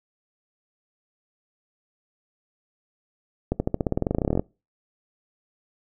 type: accelerating click train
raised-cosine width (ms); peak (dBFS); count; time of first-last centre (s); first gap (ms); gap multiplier
2; -9; 21; 3.52-4.395; 80; 0.93
effects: noise-tail reverb RT60 0.3 s tail -25 dB re dry